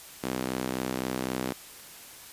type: tone with high-pass filter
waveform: sawtooth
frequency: 63.9 Hz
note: C2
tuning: 40 cents flat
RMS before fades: -32 dBFS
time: 0.23-1.53 s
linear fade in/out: 10 ms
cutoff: 250 Hz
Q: 1.3
effects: white hiss -47 dBFS RMS until 2.32 s + resampled to 32000 Hz